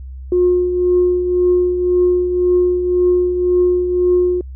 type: tone with tremolo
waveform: sine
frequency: 358.6 Hz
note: F4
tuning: 46 cents sharp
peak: -8 dBFS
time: 0.32-4.41 s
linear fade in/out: 2 ms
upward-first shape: triangle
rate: 1.9 Hz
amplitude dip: 60%
effects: tanh soft clip ceiling -5 dBFS + added 65 Hz sine -28 dBFS peak until 4.55 s